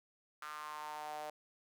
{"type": "tone with high-pass filter sweep", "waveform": "sawtooth", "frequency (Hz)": 151.4, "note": "D#3", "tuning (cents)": -47, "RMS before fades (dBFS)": -45, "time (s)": [0.42, 1.3], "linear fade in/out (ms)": 2, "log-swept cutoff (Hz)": [1300, 660], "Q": 5.2, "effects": []}